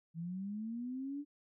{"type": "linear sweep", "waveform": "sine", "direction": "up", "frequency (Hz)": [160, 293.7], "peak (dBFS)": -38, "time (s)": [0.14, 1.25], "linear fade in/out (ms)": 50, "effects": []}